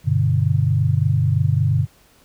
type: chord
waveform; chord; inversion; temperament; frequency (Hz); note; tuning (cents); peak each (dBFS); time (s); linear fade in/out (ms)
sine; G major; none; equal; 98 / 123.47 / 146.83; G2 / B2 / D3; 0 / 0 / 0; -19; 0.04-1.87; 50
effects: pink hiss -54 dBFS RMS until 2.24 s